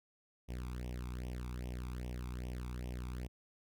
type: tone with flanger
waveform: sawtooth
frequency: 61.6 Hz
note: B1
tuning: 4 cents flat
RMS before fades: -42 dBFS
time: 0.48-3.28 s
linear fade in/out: 20 ms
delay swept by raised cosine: 0.34 to 0.86 ms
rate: 2.5 Hz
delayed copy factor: +0.9
effects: none